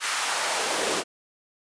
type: noise with high-pass filter sweep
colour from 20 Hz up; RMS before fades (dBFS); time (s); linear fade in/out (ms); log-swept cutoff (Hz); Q
pink; -26; 0-1.04; 50; 1400 to 350; 1.3
effects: resampled to 22050 Hz